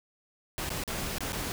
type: noise with dropouts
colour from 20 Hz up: pink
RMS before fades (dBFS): -34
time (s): 0.58-1.52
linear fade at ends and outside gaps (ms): 0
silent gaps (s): 0.693-0.703 / 0.837-0.877 / 1.183-1.206 / 1.322-1.33
effects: none